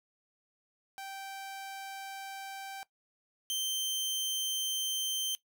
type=tone pair in turn; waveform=sawtooth; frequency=780 / 3120 Hz; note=G5 / G7; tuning=-9 / -9 cents; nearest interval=2 octaves; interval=2400 cents; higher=second; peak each=-37 / -28 dBFS; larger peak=second; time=0.98-2.83 / 3.5-5.35 s; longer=neither; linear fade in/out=0 ms; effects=noise-tail reverb RT60 0.1 s tail -18 dB re dry